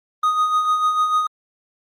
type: tone with tremolo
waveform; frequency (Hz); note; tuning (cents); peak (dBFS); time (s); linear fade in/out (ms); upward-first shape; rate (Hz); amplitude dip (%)
triangle; 1244.5; D#6; 0; -12; 0.23-1.27; 5; sine; 6.7; 50
effects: Opus 32 kbps